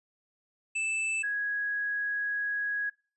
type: tone pair in turn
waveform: square / sine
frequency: 2637 / 1661.2 Hz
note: E7 / G#6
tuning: 0 / 0 cents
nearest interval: minor sixth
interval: 800 cents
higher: first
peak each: -29 / -28 dBFS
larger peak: second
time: 0.75-1.23 / 1.23-2.9 s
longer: second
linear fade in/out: 10 ms
effects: noise-tail reverb RT60 0.4 s tail -25 dB re dry + resampled to 24000 Hz